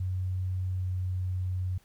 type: tone with pitch glide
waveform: sine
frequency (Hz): 92.5 to 91.91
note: F#2 to F#2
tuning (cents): 0 to -11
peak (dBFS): -28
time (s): 0-1.78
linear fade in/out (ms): 5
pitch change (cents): -11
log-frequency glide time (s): 0.77-0.86
effects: pink hiss -64 dBFS RMS until 1.84 s